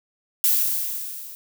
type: noise with level ramp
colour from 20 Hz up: violet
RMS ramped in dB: -17 to -39 dBFS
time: 0.44-1.35 s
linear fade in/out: 0 ms
effects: none